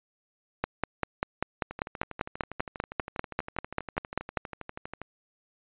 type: two click trains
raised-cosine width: 0.5 ms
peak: -22 / -11 dBFS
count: 42 / 20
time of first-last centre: 1.71-5.016 / 0.64-4.373 s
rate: 12.4 / 5.09 Hz
effects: resampled to 8000 Hz